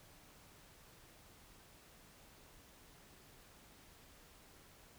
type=silence; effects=pink hiss -62 dBFS RMS until 4.98 s